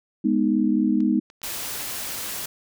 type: chord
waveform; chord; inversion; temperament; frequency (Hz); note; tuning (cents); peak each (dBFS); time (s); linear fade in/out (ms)
sine; G# minor; none; equal; 207.7 / 246.9 / 311.1; G#3 / B3 / D#4; 0 / 0 / 0; -22; 0.24-1.2; 10
type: clicks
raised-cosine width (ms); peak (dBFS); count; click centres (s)
0.2; -30; 4; 1.005 / 1.301 / 1.417 / 1.819
type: noise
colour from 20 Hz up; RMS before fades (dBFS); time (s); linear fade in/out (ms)
white; -31; 1.43-2.46; 5
effects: none